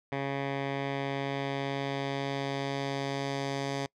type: tone with low-pass filter sweep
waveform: 10% pulse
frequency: 138.3 Hz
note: C#3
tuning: 4 cents flat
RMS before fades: -33 dBFS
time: 0.12-3.86 s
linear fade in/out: 2 ms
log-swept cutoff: 2400 to 5700 Hz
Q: 1.3
effects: noise-tail reverb RT60 0.1 s tail -25 dB re dry